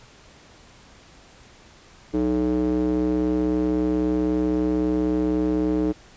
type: tone with band-pass filter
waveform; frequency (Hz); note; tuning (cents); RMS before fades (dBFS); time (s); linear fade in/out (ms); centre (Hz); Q
square; 61.9; B1; +5; -22; 2.13-5.93; 20; 350; 4.9
effects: pink hiss -50 dBFS RMS until 6.16 s + resampled to 16000 Hz